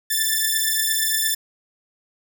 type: beating tone pair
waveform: 5% pulse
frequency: 1760 / 1768.6 Hz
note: A6 / A6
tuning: 0 / +8 cents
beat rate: 8.6 Hz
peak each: -11 dBFS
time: 0.1-1.35 s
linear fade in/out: 10 ms
effects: none